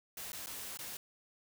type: noise with dropouts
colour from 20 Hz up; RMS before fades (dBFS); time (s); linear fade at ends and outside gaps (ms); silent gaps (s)
white; -44; 0.17-0.97; 2; 0.32-0.33 / 0.461-0.469 / 0.773-0.789
effects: none